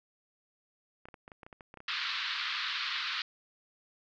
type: clicks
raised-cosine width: 0.5 ms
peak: -33 dBFS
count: 12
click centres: 1.055 / 1.086 / 1.142 / 1.279 / 1.318 / 1.432 / 1.465 / 1.528 / 1.608 / 1.741 / 1.773 / 1.804 s
type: band-pass noise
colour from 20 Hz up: white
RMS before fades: -35 dBFS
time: 1.88-3.22 s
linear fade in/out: 2 ms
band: 1100 to 4400 Hz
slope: 48 dB/octave
effects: none